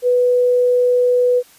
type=tone; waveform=sine; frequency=493.9 Hz; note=B4; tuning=in tune; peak=-11 dBFS; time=0.02-1.43 s; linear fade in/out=50 ms; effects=white hiss -48 dBFS RMS until 1.58 s + resampled to 32000 Hz